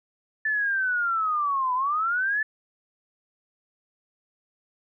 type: linear two-way sweep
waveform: sine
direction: down then up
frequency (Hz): 1759 to 987.8 to 1759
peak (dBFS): -22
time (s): 0.45-2.43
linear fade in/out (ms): 5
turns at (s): 1.74
effects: none